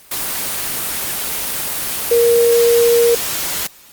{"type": "tone in noise", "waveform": "sine", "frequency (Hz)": 470, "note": "A#4", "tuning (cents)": 14, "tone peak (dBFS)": -9, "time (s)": [2.11, 3.15], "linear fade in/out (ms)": 5, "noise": "white", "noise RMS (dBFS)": -21, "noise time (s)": [0.11, 3.67], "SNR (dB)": 9, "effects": ["white hiss -44 dBFS RMS until 3.92 s", "Opus 24 kbps"]}